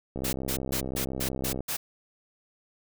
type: click train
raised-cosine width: 2 ms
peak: -20 dBFS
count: 96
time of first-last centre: 0.16-1.606 s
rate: 65.7 Hz
type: noise bursts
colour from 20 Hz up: white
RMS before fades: -31 dBFS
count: 7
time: 0.24-1.77 s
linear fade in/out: 10 ms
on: 90 ms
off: 150 ms
effects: none